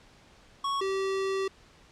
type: tone pair in turn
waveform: square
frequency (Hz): 1108.7 / 386.5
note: C#6 / G4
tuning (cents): 0 / -24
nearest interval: octave + tritone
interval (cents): 1824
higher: first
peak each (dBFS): -28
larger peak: neither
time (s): 0.64-0.81 / 0.81-1.48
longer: second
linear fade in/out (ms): 5
effects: pink hiss -57 dBFS RMS until 1.91 s + low-pass 6000 Hz 12 dB/octave